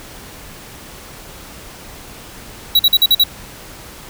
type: tone bursts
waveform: square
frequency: 3890 Hz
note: B7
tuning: 27 cents flat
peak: -8 dBFS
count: 6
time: 2.75-3.238 s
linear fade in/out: 5 ms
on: 43 ms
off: 46 ms
effects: pink hiss -36 dBFS RMS until 4.09 s